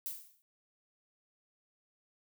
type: noise with exponential decay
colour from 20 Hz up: violet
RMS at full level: -36 dBFS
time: 0.06-0.42 s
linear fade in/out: 0 ms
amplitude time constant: 77 ms
effects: none